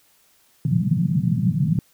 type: band-pass noise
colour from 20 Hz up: white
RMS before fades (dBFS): -20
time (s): 0.65-1.79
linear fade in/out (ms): 2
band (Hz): 120 to 190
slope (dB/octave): 48
effects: white hiss -59 dBFS RMS until 1.93 s